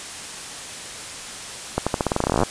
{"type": "accelerating click train", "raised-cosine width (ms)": 1, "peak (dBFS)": -5, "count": 20, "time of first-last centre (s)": [1.78, 2.433], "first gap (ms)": 86, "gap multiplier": 0.88, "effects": ["white hiss -34 dBFS RMS until 2.5 s", "resampled to 22050 Hz"]}